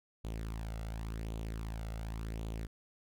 sawtooth tone with flanger, 55 Hz, A1, in tune, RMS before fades -40 dBFS, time 0.24-2.67 s, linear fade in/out 10 ms, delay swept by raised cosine 0.28 to 1.48 ms, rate 0.9 Hz, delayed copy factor +0.55, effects none

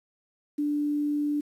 sine tone with quantisation, 293.7 Hz, D4, in tune, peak -24 dBFS, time 0.58-1.41 s, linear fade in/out 10 ms, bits 9, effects resampled to 32000 Hz

